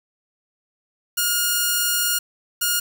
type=tone bursts at uneven times; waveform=5% pulse; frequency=1428 Hz; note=F6; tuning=38 cents sharp; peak=-7 dBFS; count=2; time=1.17-2.19 / 2.61-2.8 s; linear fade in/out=10 ms; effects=7-bit